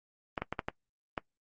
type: clicks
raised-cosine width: 0.5 ms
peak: -17 dBFS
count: 6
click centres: 0.378 / 0.42 / 0.526 / 0.592 / 0.685 / 1.178 s
effects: noise-tail reverb RT60 0.1 s tail -23 dB re dry + Opus 24 kbps